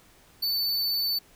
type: tone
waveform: square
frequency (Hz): 4508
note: C#8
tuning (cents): +28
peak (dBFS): -25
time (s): 0.42-1.19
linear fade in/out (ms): 10
effects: pink hiss -57 dBFS RMS until 1.35 s